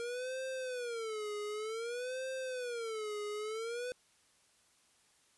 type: tone with vibrato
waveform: square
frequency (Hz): 467.1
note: A#4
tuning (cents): +3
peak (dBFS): -38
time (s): 0-3.92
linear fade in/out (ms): 0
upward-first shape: sine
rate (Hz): 0.54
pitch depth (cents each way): 200
effects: white hiss -69 dBFS RMS until 5.37 s + resampled to 24000 Hz